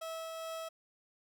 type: tone with tremolo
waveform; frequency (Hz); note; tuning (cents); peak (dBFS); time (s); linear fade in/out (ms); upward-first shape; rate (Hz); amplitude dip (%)
30% pulse; 650; E5; -24; -36; 0.01-0.69; 10; triangle; 2.4; 25
effects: none